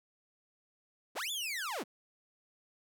sawtooth linear two-way sweep, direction up then down, 146.83 to 3569 to 146.83 Hz, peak -32 dBFS, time 1.15-1.84 s, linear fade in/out 20 ms, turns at 1.31 s, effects none

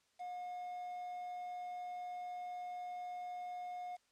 triangle tone with quantisation, 719 Hz, F#5, 50 cents flat, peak -40 dBFS, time 0.19-3.97 s, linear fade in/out 20 ms, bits 10, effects white hiss -75 dBFS RMS until 4.11 s + low-pass 7000 Hz 12 dB/octave

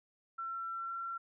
sine tone with pitch glide, 1351 to 1360.4 Hz, E6 to F6, +42 to -46 cents, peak -37 dBFS, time 0.38-1.18 s, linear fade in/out 10 ms, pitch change +12 cents, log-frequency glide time 0.82-0.91 s, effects none

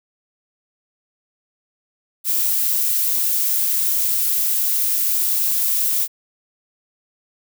violet noise, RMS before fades -19 dBFS, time 2.24-6.08 s, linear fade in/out 50 ms, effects none

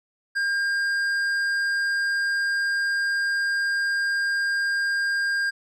sine tone with tanh clipping, 1606 Hz, G6, 41 cents sharp, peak -23 dBFS, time 0.35-5.51 s, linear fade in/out 20 ms, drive 9 dB, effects none

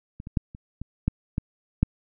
clicks, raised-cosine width 5 ms, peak -25 / -24 / -9 / -28 / -21 / -9 / -13 / -6 dBFS, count 8, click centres 0.201 / 0.271 / 0.372 / 0.549 / 0.816 / 1.08 / 1.381 / 1.83 s, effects none

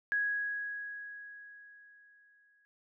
sine tone with exponential decay, 1661.2 Hz, G#6, in tune, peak -27 dBFS, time 0.12-2.65 s, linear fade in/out 0 ms, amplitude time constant 550 ms, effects none

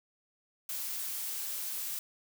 blue noise, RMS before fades -37 dBFS, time 0.69-1.99 s, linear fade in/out 2 ms, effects none

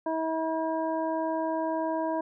harmonic tone, 321.6 Hz, E4, 43 cents flat, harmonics 1 / 2 / 3 / 5, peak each -31 / -30 / -32 / -45 dBFS, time 0.06-2.21 s, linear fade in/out 5 ms, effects none

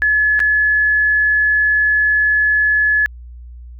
sine tone with dropouts, 1709 Hz, G#6, 49 cents sharp, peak -11 dBFS, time 0.02-3.06 s, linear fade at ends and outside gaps 0 ms, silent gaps 0.393-0.402 s, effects added 60 Hz sine -32 dBFS peak until 3.79 s

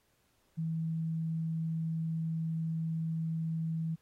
sine tone, 162.1 Hz, E3, 29 cents flat, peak -31 dBFS, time 0.57-3.96 s, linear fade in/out 20 ms, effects pink hiss -73 dBFS RMS until 4.01 s + AAC 48 kbps

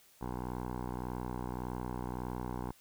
10% pulse tone with low-pass filter, 61.74 Hz, B1, in tune, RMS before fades -39 dBFS, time 0.21-2.72 s, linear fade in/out 5 ms, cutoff 980 Hz, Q 2.1, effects white hiss -63 dBFS RMS until 2.8 s

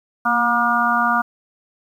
harmonic tone with a mistuned harmonic, 238.7 Hz, A#3, 41 cents sharp, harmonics 1 / 3 / 4 / 5 / 6, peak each -25 / -22 / -23 / -19 / -20 dBFS, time 0.25-1.22 s, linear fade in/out 10 ms, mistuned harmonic 1, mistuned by -32 cents, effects 8-bit

